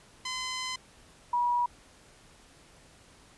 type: tone pair in turn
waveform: 10% pulse / sine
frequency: 1024 / 966.5 Hz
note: C6 / B5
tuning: -38 / -38 cents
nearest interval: minor second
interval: 100 cents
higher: first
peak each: -24 dBFS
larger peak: neither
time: 0.25-0.76 / 1.33-1.66 s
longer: first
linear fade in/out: 5 ms
effects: pink hiss -57 dBFS RMS until 3.37 s + resampled to 24000 Hz